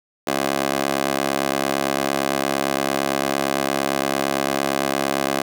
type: tone with high-pass filter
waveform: 15% pulse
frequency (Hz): 68.8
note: C#2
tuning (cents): -12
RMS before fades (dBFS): -22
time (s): 0.27-5.42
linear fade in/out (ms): 5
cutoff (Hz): 430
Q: 1.3
effects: none